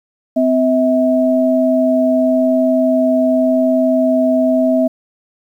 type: tone pair together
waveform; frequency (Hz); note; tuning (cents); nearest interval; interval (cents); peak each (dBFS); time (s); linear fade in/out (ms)
sine; 256.1 / 644.8; C4 / E5; -37 / -38; octave + major third; 1599; -13; 0.36-4.88; 10
effects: 8-bit